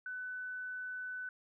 sine tone, 1500 Hz, F#6, 23 cents sharp, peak -39 dBFS, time 0.06-1.29 s, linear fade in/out 2 ms, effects none

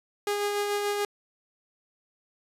sawtooth tone with tremolo, 409.8 Hz, G#4, 23 cents flat, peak -21 dBFS, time 0.27-1.05 s, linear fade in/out 2 ms, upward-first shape sine, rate 6.9 Hz, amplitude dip 30%, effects resampled to 32000 Hz

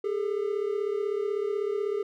triangle tone pair together, 403 / 439.1 Hz, G4 / A4, +48 / -4 cents, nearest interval minor second, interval 148 cents, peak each -26 / -29 dBFS, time 0.04-2.03 s, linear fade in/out 5 ms, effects none

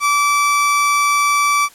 30% pulse tone, 1158 Hz, D6, 25 cents flat, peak -10 dBFS, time 0-1.69 s, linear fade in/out 50 ms, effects white hiss -46 dBFS RMS until 1.74 s + low-pass 12000 Hz 12 dB/octave

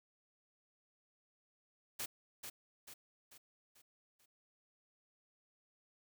white noise with echo, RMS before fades -41 dBFS, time 1.99-2.06 s, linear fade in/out 10 ms, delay 440 ms, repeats 5, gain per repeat -6 dB, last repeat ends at 4.26 s, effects none

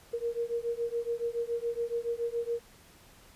sine beating tone pair, 465.8 / 472.9 Hz, A#4 / A#4, -1 / +25 cents, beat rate 7.1 Hz, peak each -33 / -33 dBFS, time 0.13-2.6 s, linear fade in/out 10 ms, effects pink hiss -57 dBFS RMS until 3.35 s + resampled to 32000 Hz

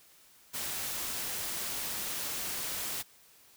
white noise, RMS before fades -36 dBFS, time 0.53-3.03 s, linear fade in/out 20 ms, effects white hiss -60 dBFS RMS until 3.56 s

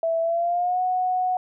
sine tone with pitch glide, 659.3 to 735.8 Hz, E5 to F#5, 0 to -10 cents, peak -20 dBFS, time 0.03-1.37 s, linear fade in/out 2 ms, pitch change +190 cents, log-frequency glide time 0.21-0.81 s, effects none

